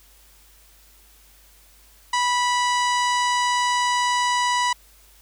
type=harmonic tone with a mistuned harmonic; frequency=982 Hz; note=B5; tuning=10 cents flat; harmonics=1 / 2 / 3 / 4 / 5 / 6 / 7 / 8 / 9; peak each=-20 / -26 / -30 / -32 / -34 / -36 / -37 / -38 / -39 dBFS; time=2.13-4.73 s; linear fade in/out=5 ms; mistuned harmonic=7; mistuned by=-17 cents; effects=added 50 Hz sine -54 dBFS peak until 5.21 s + white hiss -54 dBFS RMS until 5.21 s